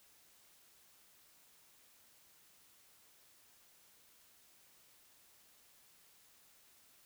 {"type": "silence", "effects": ["white hiss -66 dBFS RMS until 7.05 s"]}